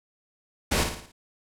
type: noise with echo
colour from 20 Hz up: pink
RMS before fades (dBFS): -24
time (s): 0.71-0.84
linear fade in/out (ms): 10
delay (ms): 56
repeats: 5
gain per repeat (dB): -6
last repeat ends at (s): 1.12
effects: low-pass 11000 Hz 12 dB/octave